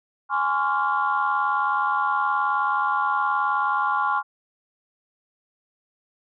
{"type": "chord", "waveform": "sine", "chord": "Db major seventh", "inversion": "second", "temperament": "equal with one note detuned", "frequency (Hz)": [830.6, 1046.5, 1125.5, 1396.9], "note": ["Ab5", "C6", "Db6", "F6"], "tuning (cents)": [0, 0, 26, 0], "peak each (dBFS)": -25, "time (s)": [0.29, 4.23], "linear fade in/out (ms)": 50, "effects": ["tanh soft clip ceiling -11 dBFS"]}